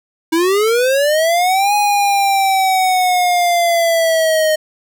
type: linear two-way sweep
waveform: square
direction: up then down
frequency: 316.8 to 830.6 to 618 Hz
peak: -12 dBFS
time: 0.32-4.56 s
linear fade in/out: 10 ms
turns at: 1.74 s
effects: none